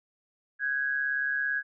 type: tone pair together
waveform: sine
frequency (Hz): 1517.2 / 1655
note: F#6 / G#6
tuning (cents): +43 / -6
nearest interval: major second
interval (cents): 151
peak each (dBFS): -33 / -27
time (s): 0.59-1.63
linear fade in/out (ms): 50
effects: none

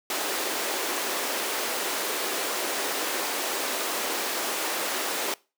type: high-pass noise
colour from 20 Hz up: pink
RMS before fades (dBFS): -29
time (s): 0.1-5.34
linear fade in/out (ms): 2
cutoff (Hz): 330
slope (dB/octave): 24
effects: noise-tail reverb RT60 0.3 s tail -23 dB re dry

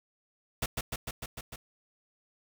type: noise with echo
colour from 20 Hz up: pink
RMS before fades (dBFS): -31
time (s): 0.62-0.66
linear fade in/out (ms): 5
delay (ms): 150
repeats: 6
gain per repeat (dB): -2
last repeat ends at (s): 1.56
effects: none

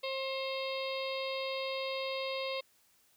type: harmonic tone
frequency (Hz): 533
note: C5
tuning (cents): +32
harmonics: 1 / 2 / 4 / 5 / 6 / 7 / 8 / 9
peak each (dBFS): -36 / -43 / -44 / -44 / -47 / -44 / -48 / -49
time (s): 0.03-2.61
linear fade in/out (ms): 10
effects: white hiss -68 dBFS RMS until 3.16 s

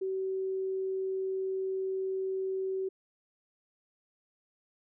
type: tone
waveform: sine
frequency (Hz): 380.8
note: F#4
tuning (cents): +50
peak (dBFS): -30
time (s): 0.01-2.89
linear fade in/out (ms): 10
effects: none

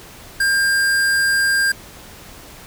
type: tone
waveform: square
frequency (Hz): 1600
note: G6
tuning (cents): +35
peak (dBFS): -15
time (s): 0.4-1.72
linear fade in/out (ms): 5
effects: pink hiss -40 dBFS RMS until 2.66 s

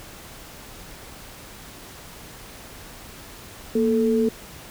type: tone pair together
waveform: sine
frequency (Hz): 233.2 / 440.2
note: A#3 / A4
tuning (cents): +1 / +1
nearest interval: major seventh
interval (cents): 1100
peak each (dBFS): -20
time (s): 3.75-4.29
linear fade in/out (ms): 5
effects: pink hiss -42 dBFS RMS until 4.7 s

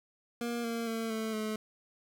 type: tone with pitch steps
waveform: 25% pulse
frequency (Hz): 236.5 / 231.2 / 226.1 / 221 / 216.1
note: A#3 / A#3 / A3 / A3 / A3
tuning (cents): +25 / -14 / +47 / +8 / -31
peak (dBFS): -29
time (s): 0.41-1.56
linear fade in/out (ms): 2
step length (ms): 230
effects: none

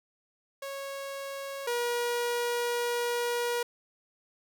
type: tone pair in turn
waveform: sawtooth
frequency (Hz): 551 / 479.4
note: C#5 / A#4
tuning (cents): -11 / +48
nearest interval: major second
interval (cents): 241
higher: first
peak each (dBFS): -32 / -24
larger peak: second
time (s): 0.62-1.67 / 1.67-3.63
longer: second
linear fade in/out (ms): 5
effects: none

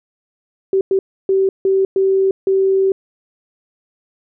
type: tone bursts at uneven times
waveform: sine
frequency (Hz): 385.1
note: G4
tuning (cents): -31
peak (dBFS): -11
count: 6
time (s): 0.73-0.81 / 0.91-0.99 / 1.29-1.49 / 1.65-1.85 / 1.96-2.31 / 2.47-2.92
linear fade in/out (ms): 2
effects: none

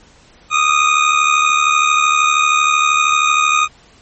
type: tone with amplitude modulation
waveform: 25% pulse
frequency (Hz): 1238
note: D#6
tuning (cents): -9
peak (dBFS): -4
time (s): 0.5-3.68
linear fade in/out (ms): 50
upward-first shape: sine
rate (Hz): 72.9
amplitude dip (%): 65
effects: pink hiss -47 dBFS RMS until 4.01 s + MP3 32 kbps

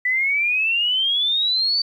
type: exponential sweep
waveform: sine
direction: up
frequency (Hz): 1971 to 4608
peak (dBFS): -17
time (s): 0.05-1.82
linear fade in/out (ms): 5
effects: 9-bit

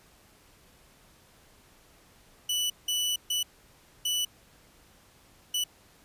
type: tone bursts at uneven times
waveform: sawtooth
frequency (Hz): 2968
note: F#7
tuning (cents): +5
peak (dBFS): -23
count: 5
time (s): 2.49-2.7 / 2.88-3.16 / 3.3-3.43 / 4.05-4.25 / 5.54-5.64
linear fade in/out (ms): 5
effects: pink hiss -59 dBFS RMS until 6.04 s + resampled to 32000 Hz

